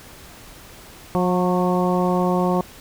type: harmonic tone with a mistuned harmonic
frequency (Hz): 180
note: F#3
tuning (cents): -47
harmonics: 1 / 2 / 3 / 4 / 5 / 6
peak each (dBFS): -20 / -23 / -25 / -26 / -27 / -28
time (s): 1.15-2.61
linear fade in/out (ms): 0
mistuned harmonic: 6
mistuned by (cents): +29
effects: pink hiss -43 dBFS RMS until 2.8 s